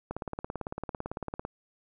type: click train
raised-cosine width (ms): 1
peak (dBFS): -20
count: 25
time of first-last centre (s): 0.11-1.451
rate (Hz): 17.9
effects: none